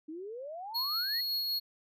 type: exponential sweep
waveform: sine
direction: up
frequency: 299.8 to 2009 Hz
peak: -39 dBFS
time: 0.08-1.21 s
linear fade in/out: 10 ms
type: tone with tremolo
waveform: square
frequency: 4320 Hz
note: C#8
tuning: 45 cents flat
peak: -30 dBFS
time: 0.74-1.6 s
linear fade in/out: 20 ms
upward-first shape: sine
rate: 5.3 Hz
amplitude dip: 25%
effects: none